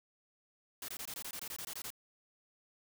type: noise bursts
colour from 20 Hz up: white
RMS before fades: -43 dBFS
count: 13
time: 0.82-1.904 s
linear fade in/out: 2 ms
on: 64 ms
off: 21 ms
effects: none